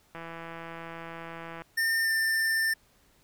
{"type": "click train", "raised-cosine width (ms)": 0.5, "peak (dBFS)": -26, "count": 245, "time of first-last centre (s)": [0.15, 1.62], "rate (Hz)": 166}
{"type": "tone with pitch glide", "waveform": "square", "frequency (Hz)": [1810, 1791.3], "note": ["A6", "A6"], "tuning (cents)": [48, 31], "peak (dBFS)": -25, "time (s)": [1.77, 2.74], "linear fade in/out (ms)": 10, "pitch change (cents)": -17, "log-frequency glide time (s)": [2.03, 2.1]}
{"effects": ["pink hiss -64 dBFS RMS until 3.23 s"]}